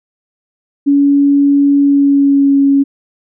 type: tone with pitch glide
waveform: sine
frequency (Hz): 282.5 to 277.6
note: C#4 to C#4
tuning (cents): +33 to +3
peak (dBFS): -6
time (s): 0.86-2.84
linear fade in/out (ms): 20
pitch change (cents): -30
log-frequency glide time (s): 1.8-2.57
effects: none